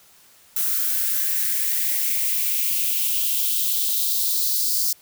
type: noise with high-pass filter sweep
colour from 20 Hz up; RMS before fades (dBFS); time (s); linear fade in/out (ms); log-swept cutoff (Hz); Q
violet; -22; 0.56-4.93; 5; 1300 to 4900; 3.5
effects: white hiss -53 dBFS RMS until 5.01 s